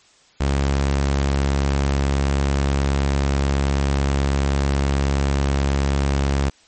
sawtooth tone, 69.3 Hz, C#2, in tune, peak -13 dBFS, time 0.4-6.5 s, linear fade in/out 10 ms, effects white hiss -54 dBFS RMS until 6.67 s + MP3 32 kbps

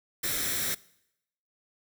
white noise with comb filter, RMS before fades -30 dBFS, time 0.23-0.75 s, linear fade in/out 10 ms, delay 0.53 ms, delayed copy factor +0.6, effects noise-tail reverb RT60 0.8 s tail -22 dB re dry

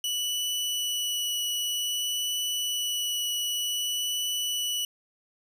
sawtooth tone with vibrato, 2953 Hz, F#7, 4 cents flat, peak -24 dBFS, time 0.04-4.85 s, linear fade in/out 2 ms, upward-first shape triangle, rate 0.53 Hz, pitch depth 9 cents each way, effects none

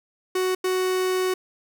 45% pulse tone bursts at uneven times, 371 Hz, F#4, 5 cents sharp, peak -21 dBFS, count 2, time 0.35-0.55 / 0.64-1.34 s, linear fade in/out 5 ms, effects none

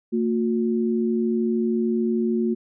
sine tone pair together, 227.3 / 360.5 Hz, A#3 / F#4, -43 / -45 cents, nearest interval minor sixth, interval 798 cents, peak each -21 / -24 dBFS, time 0.12-2.55 s, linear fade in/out 20 ms, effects none

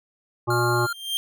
harmonic tone, 119.8 Hz, A#2, 48 cents sharp, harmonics 1 / 3 / 5 / 7 / 9 / 10, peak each -24 / -24 / -32 / -28 / -28 / -32 dBFS, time 0.47-0.87 s, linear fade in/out 20 ms
square tone, 1395 Hz, F6, 2 cents flat, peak -26 dBFS, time 0.5-0.93 s, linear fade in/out 5 ms
45% pulse tone with exponential growth, 3178 Hz, G7, 23 cents sharp, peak -20 dBFS, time 0.75-1.17 s, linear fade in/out 0 ms, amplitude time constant 90 ms
effects none

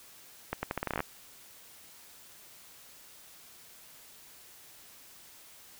accelerating click train, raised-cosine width 0.5 ms, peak -16 dBFS, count 12, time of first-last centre 0.53-1.004 s, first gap 100 ms, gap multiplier 0.81, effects white hiss -54 dBFS RMS until 5.79 s

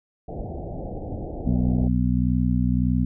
pink low-pass noise, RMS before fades -32 dBFS, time 0.28-1.88 s, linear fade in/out 5 ms, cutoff 790 Hz, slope 96 dB/octave
harmonic tone, 61.74 Hz, B1, in tune, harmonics 1 / 2 / 3 / 4, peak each -24 / -24 / -24 / -24 dBFS, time 1.46-3.05 s, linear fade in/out 5 ms
effects none

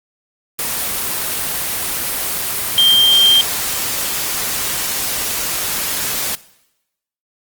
sine tone in noise, 3173 Hz, G7, 20 cents sharp, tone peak -7 dBFS, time 2.78-3.41 s, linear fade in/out 0 ms, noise white, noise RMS -20 dBFS, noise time 0.59-6.35 s, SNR +10 dB, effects noise-tail reverb RT60 0.9 s tail -20 dB re dry + Opus 24 kbps

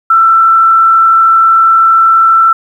sine tone with frequency modulation, 1337 Hz, E6, 24 cents sharp, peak -3 dBFS, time 0.1-2.53 s, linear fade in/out 5 ms, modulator 64.5 Hz, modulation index 0.21, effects 7-bit

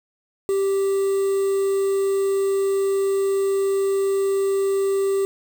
triangle tone with quantisation, 391.5 Hz, G4, 2 cents flat, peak -16 dBFS, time 0.49-5.25 s, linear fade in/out 0 ms, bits 6, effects none

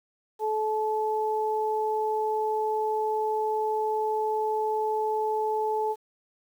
sine tone pair together, 432.5 / 865 Hz, A4 / A5, -30 / -30 cents, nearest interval octave, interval 1200 cents, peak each -27 dBFS, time 0.39-5.96 s, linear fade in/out 50 ms, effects 9-bit

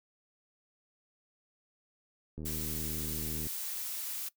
click train, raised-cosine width 3 ms, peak -29 dBFS, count 86, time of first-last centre 2.38-3.468 s, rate 78.1 Hz
blue noise, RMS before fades -38 dBFS, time 2.45-4.29 s, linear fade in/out 10 ms
effects noise-tail reverb RT60 0.1 s tail -19 dB re dry

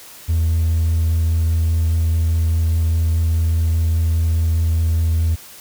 triangle tone with vibrato, 81.9 Hz, E2, 11 cents flat, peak -11 dBFS, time 0.28-5.36 s, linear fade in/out 20 ms, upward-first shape triangle, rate 4.9 Hz, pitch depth 11 cents each way, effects tanh soft clip ceiling -9 dBFS + white hiss -40 dBFS RMS until 5.6 s

